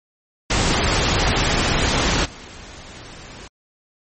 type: noise with level steps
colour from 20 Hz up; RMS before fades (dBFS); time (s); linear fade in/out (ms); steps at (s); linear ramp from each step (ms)
pink; -18 / -38; 0.5-3.48; 5; 2.24; 20
effects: MP3 32 kbps